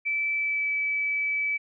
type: tone with pitch glide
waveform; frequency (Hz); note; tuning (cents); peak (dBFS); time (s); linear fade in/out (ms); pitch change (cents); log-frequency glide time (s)
sine; 2318 to 2299; D7 to D7; -23 to -37; -24; 0.05-1.58; 20; -14; 0.33-0.69
effects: none